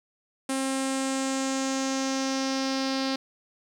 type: tone with low-pass filter sweep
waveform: sawtooth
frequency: 267.2 Hz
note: C4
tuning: 36 cents sharp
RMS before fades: -28 dBFS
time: 0.49-3.16 s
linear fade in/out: 5 ms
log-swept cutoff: 9300 to 4700 Hz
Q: 3.6
effects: 9-bit